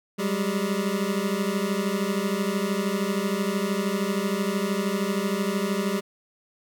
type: beating tone pair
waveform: 25% pulse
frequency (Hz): 192 / 205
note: G3 / G#3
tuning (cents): -36 / -22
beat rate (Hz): 13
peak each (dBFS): -23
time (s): 0.18-6.01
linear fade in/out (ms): 20
effects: none